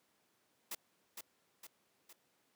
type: noise with echo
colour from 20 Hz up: white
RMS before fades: -42 dBFS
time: 0.71-0.75 s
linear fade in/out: 5 ms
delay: 460 ms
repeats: 3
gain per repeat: -5 dB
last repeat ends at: 2.13 s
effects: pink hiss -75 dBFS RMS until 2.55 s + high-pass 200 Hz 12 dB/octave